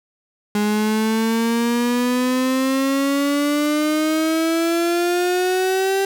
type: exponential sweep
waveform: 35% pulse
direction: up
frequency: 207 to 392 Hz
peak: -15 dBFS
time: 0.55-6.05 s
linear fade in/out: 2 ms
effects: none